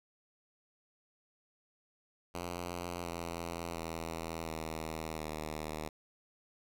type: tone with pitch steps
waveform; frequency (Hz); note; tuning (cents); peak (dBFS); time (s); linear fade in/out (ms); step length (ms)
5% pulse; 87.31 / 84.73 / 82.22 / 79.79 / 77.43; F2 / E2 / E2 / D#2 / D#2; 0 / +48 / -4 / +44 / -8; -27; 2.34-5.89; 10; 710
effects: none